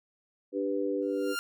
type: chord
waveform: sine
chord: G major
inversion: second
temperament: equal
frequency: 293.7 / 392 / 493.9 Hz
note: D4 / G4 / B4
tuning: 0 / 0 / 0 cents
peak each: -32 dBFS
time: 0.52-1.36 s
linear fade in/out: 50 ms
type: tone with exponential growth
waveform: sawtooth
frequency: 1396.9 Hz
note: F6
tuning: in tune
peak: -25 dBFS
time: 1.02-1.39 s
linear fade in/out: 0 ms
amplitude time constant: 80 ms
effects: none